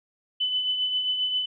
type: tone with tremolo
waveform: sine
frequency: 3009 Hz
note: F#7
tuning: 28 cents sharp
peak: -21 dBFS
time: 0.4-1.46 s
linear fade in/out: 10 ms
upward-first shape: triangle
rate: 7.5 Hz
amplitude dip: 50%
effects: none